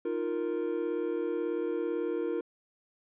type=chord; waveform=triangle; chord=Eb suspended second; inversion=none; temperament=equal; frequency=311.1 / 349.2 / 466.2 Hz; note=Eb4 / F4 / Bb4; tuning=0 / 0 / 0 cents; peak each=-34 / -31 / -31 dBFS; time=0.05-2.41 s; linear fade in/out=5 ms; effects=resampled to 8000 Hz